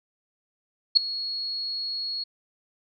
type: tone with ADSR envelope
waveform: sine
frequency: 4328 Hz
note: C#8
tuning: 42 cents flat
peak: -9 dBFS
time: 0.95-2.24 s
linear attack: 21 ms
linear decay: 3 ms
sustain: -19 dB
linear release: 10 ms
effects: none